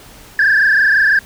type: tone with frequency modulation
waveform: sine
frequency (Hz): 1661.2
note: G#6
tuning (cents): 0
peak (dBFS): -7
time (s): 0.39-1.19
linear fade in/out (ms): 2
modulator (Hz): 26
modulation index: 3.5
effects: tanh soft clip ceiling -6 dBFS + pink hiss -40 dBFS RMS until 1.25 s